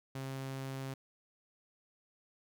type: tone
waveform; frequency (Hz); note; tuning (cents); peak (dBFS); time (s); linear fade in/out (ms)
sawtooth; 134.1; C3; +43; -35; 0.15-0.94; 5
effects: none